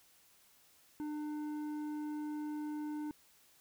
sine tone with tanh clipping, 300 Hz, D4, 37 cents sharp, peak -39 dBFS, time 1-3.11 s, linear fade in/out 0 ms, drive 9 dB, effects white hiss -66 dBFS RMS until 3.6 s

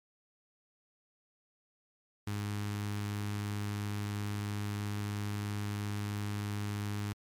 sawtooth tone with notch filter, 103 Hz, G#2, 14 cents flat, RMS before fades -36 dBFS, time 2.27-7.13 s, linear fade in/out 5 ms, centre 570 Hz, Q 1.2, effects MP3 96 kbps

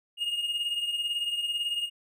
triangle beating tone pair, 2848 / 2866 Hz, F7 / F7, +33 / +44 cents, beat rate 18 Hz, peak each -27 / -34 dBFS, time 0.17-1.9 s, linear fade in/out 50 ms, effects none

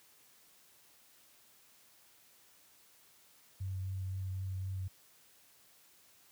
sine tone with vibrato, 94.7 Hz, F#2, 41 cents sharp, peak -35 dBFS, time 3.6-4.88 s, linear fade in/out 10 ms, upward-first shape triangle, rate 3.9 Hz, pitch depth 15 cents each way, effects white hiss -64 dBFS RMS until 6.31 s + high-pass 60 Hz 12 dB/octave

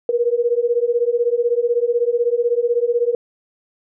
sine beating tone pair, 469.2 / 485.2 Hz, A#4 / B4, +11 / -31 cents, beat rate 16 Hz, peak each -18 dBFS, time 0.09-3.15 s, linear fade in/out 2 ms, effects none

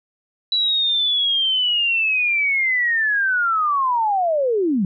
sine linear sweep, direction down, 3952 to 174.61 Hz, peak -16 dBFS, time 0.52-4.85 s, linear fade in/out 2 ms, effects none

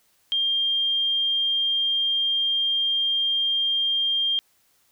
sine tone, 3200 Hz, G7, 35 cents sharp, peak -20 dBFS, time 0.32-4.39 s, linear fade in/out 0 ms, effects white hiss -64 dBFS RMS until 4.91 s

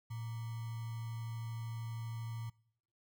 sine tone with sample-and-hold, 114.1 Hz, A#2, 37 cents flat, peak -39 dBFS, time 0.1-2.5 s, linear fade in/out 10 ms, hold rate 1050 Hz, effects noise-tail reverb RT60 0.7 s tail -24 dB re dry

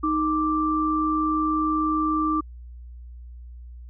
sine tone pair together, 311.1 / 1174.6 Hz, D#4 / D6, 0 / 0 cents, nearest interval octave + major seventh, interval 2300 cents, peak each -23 / -23 dBFS, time 0.03-2.41 s, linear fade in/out 10 ms, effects added 60 Hz sine -38 dBFS peak until 3.89 s

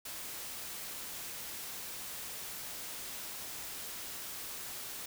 white noise, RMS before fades -43 dBFS, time 0.05-5.06 s, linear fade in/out 5 ms, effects none

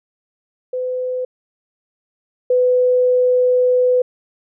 sine tone pair in turn, 506 / 500.5 Hz, B4 / B4, +42 / +23 cents, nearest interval unison, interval 19 cents, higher first, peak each -19 / -11 dBFS, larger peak second, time 0.73-1.25 / 2.5-4.02 s, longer second, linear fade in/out 5 ms, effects none

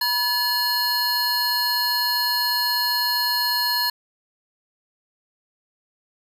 square tone cluster, 972 / 1713 / 4268 Hz, B5 / A6 / C8, -28 / -47 / +34 cents, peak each -27 / -28 / -22 dBFS, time 0.01-3.9 s, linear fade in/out 5 ms, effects none

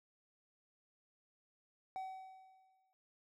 triangle tone with exponential decay, 758 Hz, F#5, 42 cents sharp, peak -37 dBFS, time 1.96-2.93 s, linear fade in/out 0 ms, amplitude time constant 210 ms, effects none

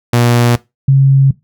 sawtooth / sine tone pair in turn, 120 / 136.03 Hz, B2 / C#3, -49 / -32 cents, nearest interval major second, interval 217 cents, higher second, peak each -4 dBFS, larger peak neither, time 0.13-0.56 / 0.88-1.31 s, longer neither, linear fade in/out 5 ms, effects noise-tail reverb RT60 0.2 s tail -19 dB re dry

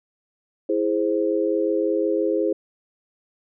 sine chord, E augmented, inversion none, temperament equal, 329.6 / 415.3 / 523.3 Hz, E4 / G#4 / B#4, 0 / 0 / 0 cents, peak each -23 / -23 / -24 dBFS, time 0.69-2.53 s, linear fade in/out 5 ms, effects none

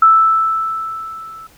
sine tone with level ramp, 1318 Hz, E6, 1 cent flat, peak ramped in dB -4 to -32 dBFS, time 0.02-1.47 s, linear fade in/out 5 ms, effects pink hiss -48 dBFS RMS until 1.57 s

